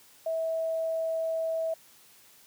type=tone; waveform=sine; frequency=650 Hz; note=E5; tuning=24 cents flat; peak=-27 dBFS; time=0.26-1.74 s; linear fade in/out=5 ms; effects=white hiss -57 dBFS RMS until 2.46 s + high-pass 80 Hz 12 dB/octave